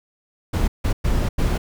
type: noise bursts at uneven times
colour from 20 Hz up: brown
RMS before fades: -19 dBFS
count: 4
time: 0.53-0.68 / 0.84-0.93 / 1.04-1.29 / 1.38-1.58 s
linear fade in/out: 10 ms
effects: none